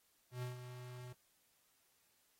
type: tone with ADSR envelope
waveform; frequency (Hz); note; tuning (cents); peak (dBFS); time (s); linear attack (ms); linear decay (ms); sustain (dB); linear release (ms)
square; 124.5; B2; +14; -40; 0.31-1.13; 110; 140; -9; 8
effects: white hiss -75 dBFS RMS until 2.39 s + AAC 48 kbps